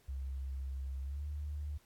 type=tone with pitch glide; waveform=sine; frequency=66.9 to 73.8 Hz; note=C2 to D2; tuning=+39 to +9 cents; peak=-37 dBFS; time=0.08-1.78 s; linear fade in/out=10 ms; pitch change=+170 cents; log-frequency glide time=1.02-1.25 s; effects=pink hiss -68 dBFS RMS until 1.85 s + AAC 64 kbps